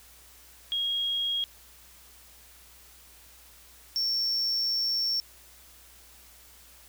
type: tone pair in turn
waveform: sine / triangle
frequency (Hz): 3278 / 5456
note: G#7 / F8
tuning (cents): -23 / -41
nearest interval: major sixth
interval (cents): 882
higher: second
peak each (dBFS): -26 / -24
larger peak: second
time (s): 0.72-1.44 / 3.96-5.2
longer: second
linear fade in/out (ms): 0
effects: added 60 Hz sine -59 dBFS peak until 6.88 s + white hiss -54 dBFS RMS until 6.88 s